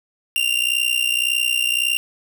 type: tone with amplitude modulation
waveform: 45% pulse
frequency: 2785 Hz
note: F7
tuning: 5 cents flat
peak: -14 dBFS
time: 0.36-1.97 s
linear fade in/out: 0 ms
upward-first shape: sine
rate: 61.8 Hz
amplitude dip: 80%
effects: none